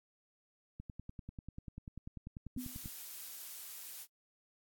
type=click train; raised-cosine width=5 ms; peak=-33 dBFS; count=22; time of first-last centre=0.8-2.859 s; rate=10.2 Hz
type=tone with exponential decay; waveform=sine; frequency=251.4 Hz; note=B3; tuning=31 cents sharp; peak=-35 dBFS; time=2.57-2.83 s; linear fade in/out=5 ms; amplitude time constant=56 ms
type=noise; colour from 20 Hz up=blue; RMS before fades=-47 dBFS; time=2.57-4.07 s; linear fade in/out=50 ms
effects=AAC 64 kbps